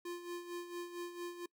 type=tone with tremolo; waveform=square; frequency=349.2 Hz; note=F4; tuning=in tune; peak=-40 dBFS; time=0.05-1.46 s; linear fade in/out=5 ms; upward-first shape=sine; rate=4.4 Hz; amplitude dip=65%; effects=noise-tail reverb RT60 0.1 s tail -23 dB re dry